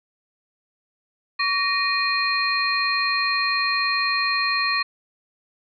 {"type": "tone cluster", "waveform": "sine", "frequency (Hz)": [1131, 1861, 2454, 4196], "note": ["C#6", "A#6", "D#7", "C8"], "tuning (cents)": [34, -3, -25, 4], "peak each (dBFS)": -25, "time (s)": [1.39, 4.83], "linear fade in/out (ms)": 10, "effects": []}